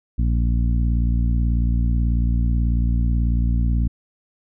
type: harmonic tone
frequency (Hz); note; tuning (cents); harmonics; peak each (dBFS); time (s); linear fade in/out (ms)
58.27; A#1; 0; 1 / 2 / 3 / 4 / 5; -17 / -24 / -29 / -29 / -37; 0.18-3.88; 10
effects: none